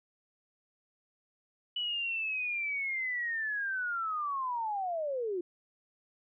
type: linear sweep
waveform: sine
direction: down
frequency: 2967 to 339.9 Hz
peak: -31 dBFS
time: 1.76-5.41 s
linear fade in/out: 5 ms
effects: none